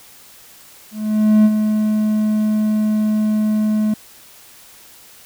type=tone with ADSR envelope; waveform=triangle; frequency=214.1 Hz; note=A3; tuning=47 cents flat; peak=-5 dBFS; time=0.91-3.94 s; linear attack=540 ms; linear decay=46 ms; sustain=-7 dB; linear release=5 ms; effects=white hiss -44 dBFS RMS until 5.25 s